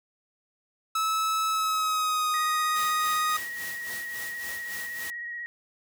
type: tone with pitch glide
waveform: 45% pulse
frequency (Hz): 1300 to 1243.4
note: E6 to D#6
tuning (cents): -24 to -2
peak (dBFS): -24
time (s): 0.95-3.37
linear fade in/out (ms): 5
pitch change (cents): -78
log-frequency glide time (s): 1.49-2.3
type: tone with vibrato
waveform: sine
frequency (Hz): 1899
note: A#6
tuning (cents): +32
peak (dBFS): -33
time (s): 2.34-5.46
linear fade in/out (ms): 0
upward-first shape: sine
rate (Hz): 16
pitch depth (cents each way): 22
type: noise with tremolo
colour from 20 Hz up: white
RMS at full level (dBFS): -38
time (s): 2.76-5.1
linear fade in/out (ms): 0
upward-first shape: sine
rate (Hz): 3.6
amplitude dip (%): 65
effects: none